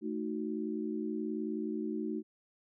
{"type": "chord", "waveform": "sine", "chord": "D# diminished", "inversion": "second", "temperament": "equal", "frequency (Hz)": [220, 311.1, 370], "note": ["A3", "D#4", "F#4"], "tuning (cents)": [0, 0, 0], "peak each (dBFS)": [-37, -37, -39], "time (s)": [0.01, 2.23], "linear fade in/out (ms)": 50, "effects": []}